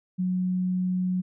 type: tone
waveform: sine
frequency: 183.1 Hz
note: F#3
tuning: 18 cents flat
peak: -23 dBFS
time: 0.18-1.22 s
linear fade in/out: 20 ms
effects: none